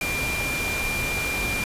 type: tone in noise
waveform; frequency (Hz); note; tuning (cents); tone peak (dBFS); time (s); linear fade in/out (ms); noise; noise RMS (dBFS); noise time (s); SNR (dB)
sine; 2387; D7; +28; -26; 0.01-1.64; 2; pink; -29; 0.01-1.64; 0
effects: resampled to 32000 Hz